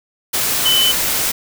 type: tone in noise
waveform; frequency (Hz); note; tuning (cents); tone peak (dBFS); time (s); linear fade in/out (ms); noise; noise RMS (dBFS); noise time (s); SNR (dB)
sine; 3028; F#7; +39; -12; 0.65-0.92; 10; white; -18; 0.33-1.32; +3
effects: none